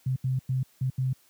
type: tone bursts at uneven times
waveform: sine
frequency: 130 Hz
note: C3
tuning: 11 cents flat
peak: -23 dBFS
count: 5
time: 0.06-0.16 / 0.24-0.39 / 0.49-0.63 / 0.81-0.9 / 0.98-1.13 s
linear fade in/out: 5 ms
effects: white hiss -62 dBFS RMS until 1.29 s + high-pass 80 Hz 12 dB/octave